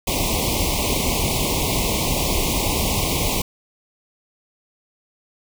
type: band-stop noise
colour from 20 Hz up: pink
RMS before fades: -21 dBFS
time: 0.07-3.42 s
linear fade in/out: 5 ms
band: 1100 to 2100 Hz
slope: 96 dB/octave
effects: none